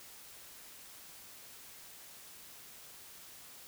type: silence
effects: white hiss -53 dBFS RMS until 3.67 s